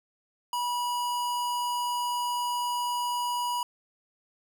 square tone, 972 Hz, B5, 28 cents flat, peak -28 dBFS, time 0.53-3.63 s, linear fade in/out 2 ms, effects none

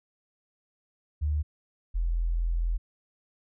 sine tone pair in turn, 74.8 / 42.14 Hz, D2 / E1, +32 / +39 cents, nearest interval minor seventh, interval 993 cents, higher first, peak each -24 dBFS, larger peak neither, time 1.21-1.43 / 1.94-2.78 s, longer second, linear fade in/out 20 ms, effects none

